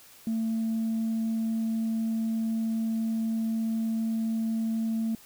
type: tone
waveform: sine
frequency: 224 Hz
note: A3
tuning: 31 cents sharp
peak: -24 dBFS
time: 0.27-5.15 s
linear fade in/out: 2 ms
effects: tanh soft clip ceiling -23 dBFS + white hiss -53 dBFS RMS until 5.25 s